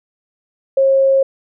sine tone, 540 Hz, C#5, 45 cents flat, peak -9 dBFS, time 0.77-1.23 s, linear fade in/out 5 ms, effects none

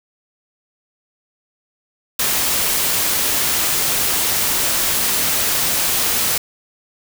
white noise, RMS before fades -18 dBFS, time 2.19-6.38 s, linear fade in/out 5 ms, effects none

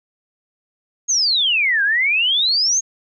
sine exponential two-way sweep, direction down then up, 6645 to 1568 to 6645 Hz, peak -14 dBFS, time 1.08-2.81 s, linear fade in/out 20 ms, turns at 1.83 s, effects none

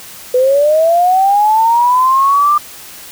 sine linear sweep, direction up, 493.9 to 1200 Hz, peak -7 dBFS, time 0.34-2.58 s, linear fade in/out 5 ms, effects white hiss -33 dBFS RMS until 3.11 s

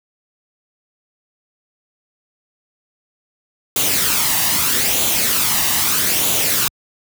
white noise with flanger, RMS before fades -17 dBFS, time 3.76-6.68 s, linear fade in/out 2 ms, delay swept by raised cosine 0.28 to 1.07 ms, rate 0.79 Hz, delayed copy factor +0.5, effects high-pass 60 Hz 12 dB/octave

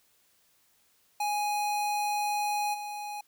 square tone with level steps, 830.6 Hz, G#5, in tune, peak -28 / -36 dBFS, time 1.2-3.21 s, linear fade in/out 5 ms, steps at 2.73 s, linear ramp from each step 20 ms, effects white hiss -67 dBFS RMS until 3.27 s

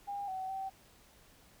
sine tone with pitch steps, 806 / 756 / 771 Hz, G5 / F#5 / G5, +48 / +37 / -29 cents, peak -36 dBFS, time 0.07-0.7 s, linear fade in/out 20 ms, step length 210 ms, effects pink hiss -62 dBFS RMS until 1.6 s

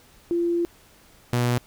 sine / sawtooth tone pair in turn, 343.1 / 121.58 Hz, F4 / B2, -31 / -27 cents, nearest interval octave + tritone, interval 1796 cents, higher first, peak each -20 / -16 dBFS, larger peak second, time 0.31-0.65 / 1.33-1.58 s, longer first, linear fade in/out 0 ms, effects pink hiss -54 dBFS RMS until 1.66 s

